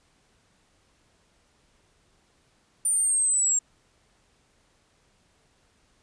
sine linear sweep, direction down, 9200 to 7459 Hz, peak -20 dBFS, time 2.85-3.59 s, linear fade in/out 5 ms, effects pink hiss -65 dBFS RMS until 6.02 s + resampled to 22050 Hz

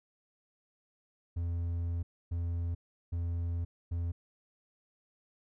triangle tone bursts at uneven times, 85.4 Hz, F2, 38 cents flat, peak -29 dBFS, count 4, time 1.36-2.03 / 2.31-2.75 / 3.12-3.65 / 3.91-4.12 s, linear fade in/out 10 ms, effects none

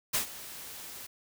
white noise with ADSR envelope, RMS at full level -27 dBFS, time 0.13-1.07 s, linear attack 17 ms, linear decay 110 ms, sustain -17 dB, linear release 11 ms, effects none

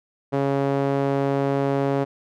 sawtooth tone with band-pass filter, 138.59 Hz, C#3, in tune, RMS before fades -22 dBFS, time 0.32-2.05 s, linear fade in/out 20 ms, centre 490 Hz, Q 1.1, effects none

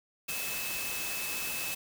sine tone in noise, 2602 Hz, E7, 23 cents flat, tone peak -38 dBFS, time 0.28-1.75 s, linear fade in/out 10 ms, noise white, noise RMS -36 dBFS, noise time 0.28-1.75 s, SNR -5 dB, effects none

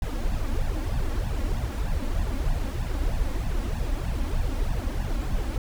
brown noise with flanger, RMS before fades -26 dBFS, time 0.02-5.58 s, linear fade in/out 2 ms, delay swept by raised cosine 1.1 to 3.7 ms, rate 3.2 Hz, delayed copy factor +0.9, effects none

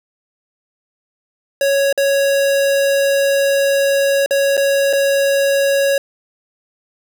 square tone with dropouts, 554.4 Hz, C#5, in tune, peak -13 dBFS, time 1.61-5.98 s, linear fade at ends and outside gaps 2 ms, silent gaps 1.927-1.976 / 4.261-4.308 / 4.569-4.576 / 4.929-4.933 s, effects none

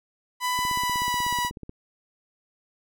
sawtooth tone with pitch glide, 996 to 976.6 Hz, B5 to B5, +14 to -20 cents, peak -20 dBFS, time 0.4-1.51 s, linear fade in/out 50 ms, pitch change -34 cents, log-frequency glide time 0.62-1.31 s
click train, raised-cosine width 3 ms, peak -25 dBFS, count 19, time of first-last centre 0.59-1.694 s, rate 16.3 Hz
effects none

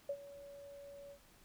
sine tone with ADSR envelope, 565 Hz, C#5, 33 cents sharp, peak -34 dBFS, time 0.09-1.19 s, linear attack 5 ms, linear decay 65 ms, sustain -16 dB, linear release 79 ms, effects pink hiss -65 dBFS RMS until 1.44 s

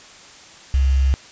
sine tone with quantisation, 67 Hz, C2, 42 cents sharp, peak -13 dBFS, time 0.74-1.14 s, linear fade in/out 0 ms, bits 6, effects white hiss -43 dBFS RMS until 1.31 s + resampled to 16000 Hz

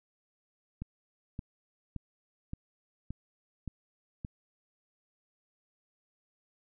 click train, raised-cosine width 5 ms, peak -25 dBFS, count 7, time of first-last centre 0.82-4.249 s, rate 1.75 Hz, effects none

